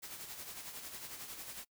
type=noise with tremolo; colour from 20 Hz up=white; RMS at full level=-45 dBFS; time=0.02-1.65 s; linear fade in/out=20 ms; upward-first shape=sine; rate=11 Hz; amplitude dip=50%; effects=noise-tail reverb RT60 0.1 s tail -23 dB re dry